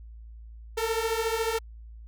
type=beating tone pair; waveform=sawtooth; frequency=444 / 458 Hz; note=A4 / A#4; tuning=+16 / -31 cents; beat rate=14 Hz; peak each=-25 dBFS; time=0.77-1.59 s; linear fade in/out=10 ms; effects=added 56 Hz sine -42 dBFS peak until 2.07 s